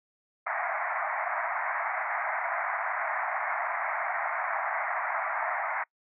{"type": "band-pass noise", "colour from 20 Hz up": "pink", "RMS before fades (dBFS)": -31, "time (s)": [0.46, 5.84], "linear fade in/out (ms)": 10, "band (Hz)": [640, 2200], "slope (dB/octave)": 96, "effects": ["noise-tail reverb RT60 0.1 s tail -25 dB re dry"]}